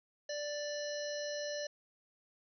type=harmonic tone; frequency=587.3 Hz; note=D5; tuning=in tune; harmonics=1 / 3 / 5 / 7 / 9 / 10; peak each=-38 / -46 / -52 / -47 / -49 / -49 dBFS; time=0.29-1.67 s; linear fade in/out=5 ms; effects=none